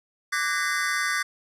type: tone cluster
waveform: square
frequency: 1171 / 1494 / 1631 / 1850 / 2026 Hz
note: D6 / F#6 / G#6 / A#6 / B6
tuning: -5 / +16 / -32 / -14 / +44 cents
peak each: -31 dBFS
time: 0.32-1.23 s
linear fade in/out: 10 ms
effects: low-pass 11000 Hz 12 dB/octave